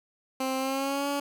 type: tone with pitch glide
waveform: 15% pulse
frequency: 263 to 283.5 Hz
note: C4 to C#4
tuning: +9 to +39 cents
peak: -21 dBFS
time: 0.4-1.2 s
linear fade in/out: 5 ms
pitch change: +130 cents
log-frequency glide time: 0.58-1.08 s
effects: none